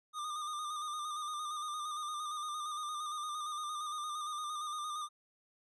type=tone with vibrato; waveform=square; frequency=1212 Hz; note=D#6; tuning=46 cents flat; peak=-38 dBFS; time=0.13-5.09 s; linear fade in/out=50 ms; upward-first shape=square; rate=8.7 Hz; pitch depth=35 cents each way; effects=resampled to 24000 Hz